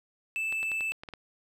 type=tone; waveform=triangle; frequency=2636 Hz; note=E7; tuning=1 cent flat; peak=-27 dBFS; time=0.36-0.92 s; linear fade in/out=0 ms
type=clicks; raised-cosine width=0.3 ms; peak=-25 dBFS; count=8; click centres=0.525 / 0.63 / 0.717 / 0.808 / 0.92 / 1.035 / 1.088 / 1.137 s
effects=none